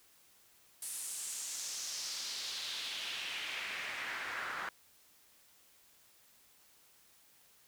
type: noise with band-pass filter sweep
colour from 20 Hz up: pink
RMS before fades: -41 dBFS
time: 0.82-4.69 s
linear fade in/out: 2 ms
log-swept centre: 10000 to 1400 Hz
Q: 2.4
effects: white hiss -65 dBFS RMS until 7.67 s